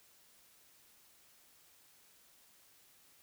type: silence
effects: white hiss -65 dBFS RMS until 3.22 s